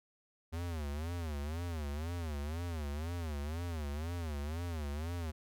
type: tone with vibrato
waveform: square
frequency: 79 Hz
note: D#2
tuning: 27 cents sharp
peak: -37 dBFS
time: 0.52-5.32 s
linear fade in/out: 20 ms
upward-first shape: sine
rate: 2 Hz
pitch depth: 180 cents each way
effects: none